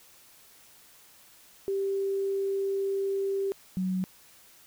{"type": "tone pair in turn", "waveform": "sine", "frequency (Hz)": [392, 186.02], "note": ["G4", "F#3"], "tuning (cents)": [0, 10], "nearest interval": "octave + minor second", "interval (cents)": 1290, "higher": "first", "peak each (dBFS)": -26, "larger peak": "neither", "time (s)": [[1.68, 3.52], [3.77, 4.04]], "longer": "first", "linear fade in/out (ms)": 0, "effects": ["white hiss -56 dBFS RMS until 4.66 s"]}